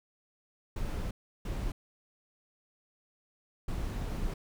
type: noise bursts at uneven times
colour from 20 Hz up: brown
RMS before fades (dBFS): -34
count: 3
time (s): 0.76-1.11 / 1.45-1.72 / 3.68-4.34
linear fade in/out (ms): 5
effects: none